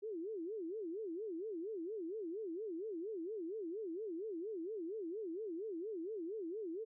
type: tone with vibrato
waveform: sine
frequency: 380.2 Hz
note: F#4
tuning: 47 cents sharp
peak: -40 dBFS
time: 0.02-6.85 s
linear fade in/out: 20 ms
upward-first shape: sine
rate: 4.3 Hz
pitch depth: 290 cents each way
effects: none